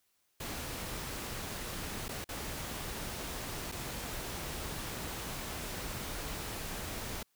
pink noise with dropouts, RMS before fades -40 dBFS, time 0.4-7.23 s, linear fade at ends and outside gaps 5 ms, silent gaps 2.083-2.09 / 2.243-2.289 / 3.717-3.721 s, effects white hiss -75 dBFS RMS until 7.35 s

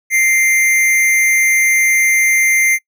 square tone with amplitude modulation, 2093 Hz, C7, in tune, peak -9 dBFS, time 0.1-2.79 s, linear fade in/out 50 ms, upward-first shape sine, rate 248 Hz, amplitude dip 40%, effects noise-tail reverb RT60 0.1 s tail -23 dB re dry

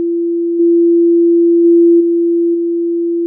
sine tone with level steps, 340 Hz, F4, 46 cents flat, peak -12 / -6 / -4 / -9 / -12 dBFS, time 0-3.26 s, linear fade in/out 0 ms, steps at 0.59 / 1.64 / 2 / 2.54 s, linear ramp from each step 10 ms, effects none

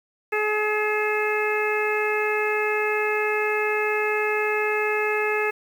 harmonic tone with a mistuned harmonic, 424.2 Hz, G#4, 37 cents sharp, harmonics 1 / 2 / 3 / 4 / 5 / 6, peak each -24 / -30 / -31 / -29 / -29 / -29 dBFS, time 0.32-5.51 s, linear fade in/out 10 ms, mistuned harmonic 6, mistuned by +32 cents, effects 8-bit

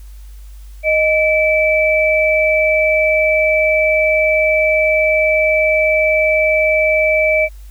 sine tone pair together, 622.3 / 2314 Hz, D#5 / D7, 0 / -26 cents, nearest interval octave + major seventh, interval 2274 cents, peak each -13 / -14 dBFS, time 0.83-7.49 s, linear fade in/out 50 ms, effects added 50 Hz sine -32 dBFS peak until 7.7 s + white hiss -51 dBFS RMS until 7.7 s

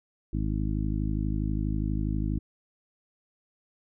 harmonic tone, 52.3 Hz, G#1, 13 cents sharp, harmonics 1 / 2 / 3 / 4 / 5 / 6, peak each -29 / -32 / -34 / -35 / -36 / -37 dBFS, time 0.33-2.39 s, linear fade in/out 5 ms, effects none

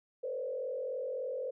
sine tone with frequency modulation, 519 Hz, C5, 14 cents flat, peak -34 dBFS, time 0.23-1.51 s, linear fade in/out 10 ms, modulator 43.5 Hz, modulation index 1.1, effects none

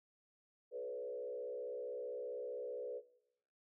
sine tone with frequency modulation, 493.9 Hz, B4, in tune, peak -40 dBFS, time 0.71-3.02 s, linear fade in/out 50 ms, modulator 64.6 Hz, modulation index 0.97, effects noise-tail reverb RT60 0.8 s tail -18 dB re dry

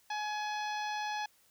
harmonic tone, 843 Hz, G#5, 26 cents sharp, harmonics 1 / 2 / 3 / 4 / 5 / 6 / 7, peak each -35 / -41 / -45 / -47 / -49 / -51 / -52 dBFS, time 0.1-1.26 s, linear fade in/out 5 ms, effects white hiss -67 dBFS RMS until 1.5 s

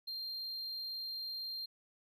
triangle tone, 4186 Hz, C8, in tune, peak -38 dBFS, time 0.07-1.66 s, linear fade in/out 10 ms, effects none

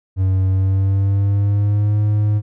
triangle tone with pitch glide, 94.6 to 104.97 Hz, F#2 to G#2, +39 to +19 cents, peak -11 dBFS, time 0.16-2.42 s, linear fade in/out 50 ms, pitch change +180 cents, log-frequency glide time 0.49-1.99 s, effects none

